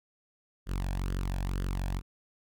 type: tone with flanger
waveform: sawtooth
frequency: 46.25 Hz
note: F#1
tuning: in tune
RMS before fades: -32 dBFS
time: 0.66-2.02 s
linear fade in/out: 50 ms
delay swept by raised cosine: 0.62 to 1.22 ms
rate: 2.1 Hz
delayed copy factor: +0.65
effects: none